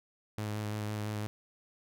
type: tone with vibrato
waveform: sawtooth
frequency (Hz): 105.9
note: G#2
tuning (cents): +34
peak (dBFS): -30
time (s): 0.38-1.27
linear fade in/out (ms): 0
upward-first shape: square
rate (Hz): 5.9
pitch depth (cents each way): 16
effects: none